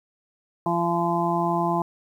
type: harmonic tone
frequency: 171.1 Hz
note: F3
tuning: 35 cents flat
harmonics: 1 / 2 / 4 / 5 / 6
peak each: -27 / -27 / -27 / -27 / -27 dBFS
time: 0.66-1.82 s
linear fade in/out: 2 ms
effects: 9-bit